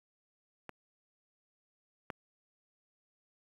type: clicks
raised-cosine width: 0.5 ms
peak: -27 / -22 dBFS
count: 2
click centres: 0.693 / 2.102 s
effects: high-pass 100 Hz 12 dB/octave + 9-bit